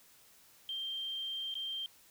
sine tone with dropouts, 3164 Hz, G7, 15 cents sharp, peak -36 dBFS, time 0.69-1.86 s, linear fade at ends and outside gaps 1 ms, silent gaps 1.541-1.553 s, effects white hiss -62 dBFS RMS until 2.1 s

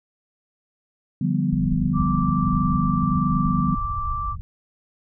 sine chord, G dominant seventh, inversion second, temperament equal, 146.83 / 174.61 / 196 / 246.9 Hz, D3 / F3 / G3 / B3, 0 / 0 / 0 / 0 cents, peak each -24 / -24 / -25 / -25 dBFS, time 1.21-3.75 s, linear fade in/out 5 ms
pink low-pass noise, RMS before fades -29 dBFS, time 1.52-4.41 s, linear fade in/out 0 ms, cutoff 110 Hz, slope 24 dB/octave
sine tone, 1171 Hz, D6, 5 cents flat, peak -25 dBFS, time 1.93-4.36 s, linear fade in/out 50 ms
effects none

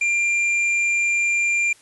triangle tone with tanh clipping, 2385 Hz, D7, 26 cents sharp, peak -19 dBFS, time 0.01-1.73 s, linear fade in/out 5 ms, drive 12 dB, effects white hiss -52 dBFS RMS until 1.81 s + resampled to 24000 Hz

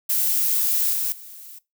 violet noise with level steps, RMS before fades -21 / -24 / -41 dBFS, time 0.09-1.59 s, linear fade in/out 10 ms, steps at 0.93 / 1.12 s, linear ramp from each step 2 ms, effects noise-tail reverb RT60 0.2 s tail -20 dB re dry

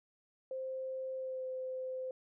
sine tone with pitch glide, 523.3 to 516.4 Hz, C5 to C5, 0 to -23 cents, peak -37 dBFS, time 0.51-2.11 s, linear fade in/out 2 ms, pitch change -23 cents, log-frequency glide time 1.16-1.45 s, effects none

